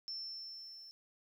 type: tone with level ramp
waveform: sine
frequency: 5360 Hz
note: E8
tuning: 28 cents sharp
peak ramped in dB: -39 to -51 dBFS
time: 0.08-0.91 s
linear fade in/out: 0 ms
effects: 12-bit